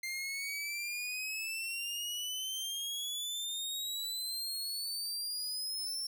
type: exponential sweep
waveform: sawtooth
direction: up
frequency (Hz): 2093 to 5430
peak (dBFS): -33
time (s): 0.03-6.07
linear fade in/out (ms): 5
effects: none